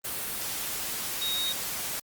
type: tone in noise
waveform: sine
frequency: 3760 Hz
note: A#7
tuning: 14 cents sharp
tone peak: -28 dBFS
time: 1.21-1.53 s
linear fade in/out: 10 ms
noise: white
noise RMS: -33 dBFS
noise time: 0.04-2 s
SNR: +2 dB
effects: Opus 32 kbps